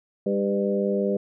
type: harmonic tone with a mistuned harmonic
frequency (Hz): 100.2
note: G2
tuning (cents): +38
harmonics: 2 / 3 / 4 / 5 / 6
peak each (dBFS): -25 / -37 / -26 / -27 / -30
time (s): 0.26-1.17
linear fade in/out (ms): 5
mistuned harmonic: 4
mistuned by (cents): -22
effects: none